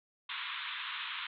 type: band-pass noise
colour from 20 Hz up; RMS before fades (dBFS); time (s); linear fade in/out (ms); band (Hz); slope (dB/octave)
white; -40; 0.29-1.27; 5; 950 to 3800; 96
effects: none